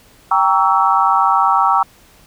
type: chord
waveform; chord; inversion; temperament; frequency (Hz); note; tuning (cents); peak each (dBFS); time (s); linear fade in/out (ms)
sine; G diminished seventh; none; equal with one note detuned; 784 / 932.3 / 1132.7 / 1318.5; G5 / Bb5 / Db6 / Fb6; 0 / 0 / +37 / 0; -16; 0.31-1.83; 5
effects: pink hiss -48 dBFS RMS until 2.26 s